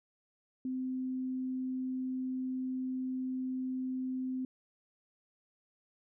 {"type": "tone", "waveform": "sine", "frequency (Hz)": 257.9, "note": "C4", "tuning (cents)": -25, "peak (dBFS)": -33, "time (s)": [0.65, 4.45], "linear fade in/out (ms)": 2, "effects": []}